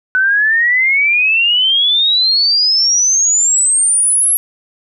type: exponential sweep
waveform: sine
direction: up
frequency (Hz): 1496 to 11360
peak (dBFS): -9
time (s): 0.15-4.37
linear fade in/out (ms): 0
effects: none